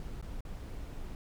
brown noise with dropouts, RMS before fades -41 dBFS, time 0-1.15 s, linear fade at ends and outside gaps 1 ms, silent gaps 0.214-0.225 / 0.407-0.451 s, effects none

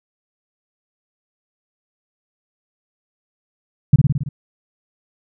sine tone with echo, 141 Hz, C#3, 30 cents sharp, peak -4 dBFS, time 3.93-3.96 s, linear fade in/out 5 ms, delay 55 ms, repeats 6, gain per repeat -3 dB, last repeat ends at 4.29 s, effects none

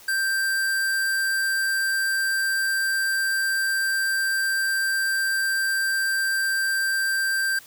square tone, 1573 Hz, G6, 6 cents sharp, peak -22 dBFS, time 0.08-7.59 s, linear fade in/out 5 ms, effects white hiss -48 dBFS RMS until 7.66 s

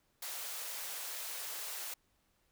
white high-pass noise, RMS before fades -42 dBFS, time 0.22-1.94 s, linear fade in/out 5 ms, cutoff 470 Hz, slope 24 dB/octave, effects pink hiss -75 dBFS RMS until 2.51 s

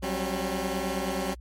15% pulse tone cluster, 185.2 / 194.6 / 269.9 Hz, F#3 / G3 / C#4, +2 / -12 / -46 cents, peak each -26 dBFS, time 0.02-1.35 s, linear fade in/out 20 ms, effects added 60 Hz sine -41 dBFS peak until 1.4 s + MP3 64 kbps

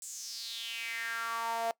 sawtooth tone with high-pass filter sweep, 229.6 Hz, A#3, 26 cents flat, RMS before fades -37 dBFS, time 0.02-1.71 s, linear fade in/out 0 ms, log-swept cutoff 7900 to 670 Hz, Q 5, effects noise-tail reverb RT60 0.1 s tail -21 dB re dry

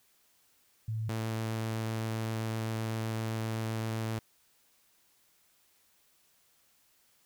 sine / sawtooth tone pair in turn, 110.5 / 111.53 Hz, A2 / A2, +8 / +24 cents, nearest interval unison, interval 16 cents, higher second, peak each -31 / -28 dBFS, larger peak second, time 0.88-1.09 / 1.09-4.19 s, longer second, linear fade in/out 5 ms, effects white hiss -68 dBFS RMS until 7.25 s

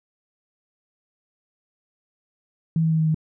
sine tone with pitch steps, 162.4 / 161 / 159.61 / 158.23 / 156.87 Hz, E3 / E3 / D#3 / D#3 / D#3, -26 / -41 / +44 / +29 / +14 cents, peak -17 dBFS, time 2.76-3.145 s, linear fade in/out 2 ms, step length 77 ms, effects none

